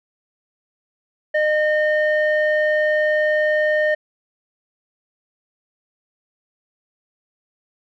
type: tone with low-pass filter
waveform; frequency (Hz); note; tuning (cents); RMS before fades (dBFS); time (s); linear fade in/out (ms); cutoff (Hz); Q
square; 610; D#5; -34; -18; 1.34-3.95; 10; 1600; 3.7
effects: none